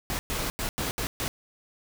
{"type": "noise bursts at uneven times", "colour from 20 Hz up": "pink", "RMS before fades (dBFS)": -30, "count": 6, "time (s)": [[0.1, 0.19], [0.3, 0.5], [0.59, 0.69], [0.78, 0.91], [0.98, 1.07], [1.2, 1.28]], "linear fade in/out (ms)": 0, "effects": []}